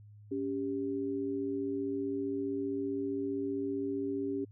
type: tone pair together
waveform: sine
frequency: 279.4 / 394.7 Hz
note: C#4 / G4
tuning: +14 / +12 cents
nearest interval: tritone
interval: 598 cents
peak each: -34 / -35 dBFS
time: 0.31-4.45 s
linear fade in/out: 10 ms
effects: added 104 Hz sine -51 dBFS peak until 4.51 s